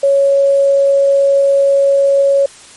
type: tone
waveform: sine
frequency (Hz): 555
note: C#5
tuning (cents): +2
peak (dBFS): -7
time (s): 0.03-2.46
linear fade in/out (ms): 5
effects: white hiss -38 dBFS RMS until 2.76 s + MP3 48 kbps